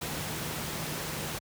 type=tone in noise; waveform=sine; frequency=153.8 Hz; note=D#3; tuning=20 cents flat; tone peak=-41 dBFS; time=0.01-1.39 s; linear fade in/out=10 ms; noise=pink; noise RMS=-35 dBFS; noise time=0.01-1.39 s; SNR=-9 dB; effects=high-pass 80 Hz 12 dB/octave